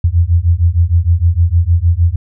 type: beating tone pair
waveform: sine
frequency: 82.41 / 88.91 Hz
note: E2 / F2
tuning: 0 / +31 cents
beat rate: 6.5 Hz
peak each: -11 dBFS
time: 0.04-2.16 s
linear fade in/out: 5 ms
effects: none